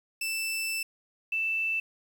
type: tone pair in turn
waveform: sawtooth / sine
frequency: 2653 / 2653 Hz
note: E7 / E7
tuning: +10 / +10 cents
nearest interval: unison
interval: 0 cents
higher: neither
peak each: -26 dBFS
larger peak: neither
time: 0.21-0.83 / 1.32-1.8 s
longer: first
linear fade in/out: 5 ms
effects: 9-bit